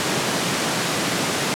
pink high-pass noise, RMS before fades -22 dBFS, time 0-1.54 s, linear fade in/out 0 ms, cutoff 140 Hz, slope 24 dB/octave, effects low-pass 9000 Hz 12 dB/octave

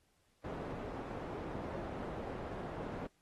white low-pass noise, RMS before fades -43 dBFS, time 0.44-3.07 s, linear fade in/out 5 ms, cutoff 610 Hz, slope 12 dB/octave, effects pink hiss -75 dBFS RMS until 3.21 s + AAC 32 kbps

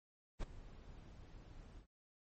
brown noise with ADSR envelope, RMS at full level -37 dBFS, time 0.39-1.87 s, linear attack 40 ms, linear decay 7 ms, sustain -18 dB, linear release 100 ms, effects MP3 32 kbps

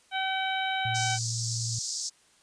harmonic tone, 764 Hz, G5, 45 cents flat, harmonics 1 / 2 / 3 / 4 / 5, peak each -30 / -33 / -35 / -36 / -37 dBFS, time 0.11-1.19 s, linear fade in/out 50 ms
sine tone with vibrato, 115.3 Hz, A#2, 19 cents flat, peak -31 dBFS, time 0.85-1.79 s, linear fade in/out 5 ms, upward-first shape triangle, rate 11 Hz, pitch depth 9 cents each way
pink band-pass noise, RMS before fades -34 dBFS, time 0.94-2.1 s, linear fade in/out 20 ms, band 4700 to 7800 Hz, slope 48 dB/octave
effects white hiss -62 dBFS RMS until 2.42 s + resampled to 22050 Hz

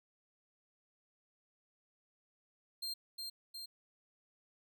40% pulse tone with echo, 4186 Hz, C8, in tune, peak -37 dBFS, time 2.82-2.94 s, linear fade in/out 10 ms, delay 360 ms, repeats 2, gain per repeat -3 dB, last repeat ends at 3.66 s, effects none

